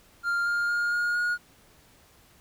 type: tone with pitch steps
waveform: triangle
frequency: 1396.9 / 1407.4 / 1418 / 1428.7 / 1439.5 Hz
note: F6 / F6 / F6 / F6 / F#6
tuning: 0 / +13 / +26 / +39 / -48 cents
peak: -22 dBFS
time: 0.23-1.38 s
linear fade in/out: 50 ms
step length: 230 ms
effects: pink hiss -58 dBFS RMS until 2.4 s